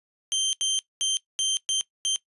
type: tone bursts at uneven times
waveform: 25% pulse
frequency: 3136 Hz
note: G7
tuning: in tune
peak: -19 dBFS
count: 6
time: 0.32-0.53 / 0.61-0.79 / 1.01-1.17 / 1.39-1.57 / 1.69-1.81 / 2.05-2.16 s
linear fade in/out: 0 ms
effects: noise-tail reverb RT60 0.1 s tail -18 dB re dry + resampled to 24000 Hz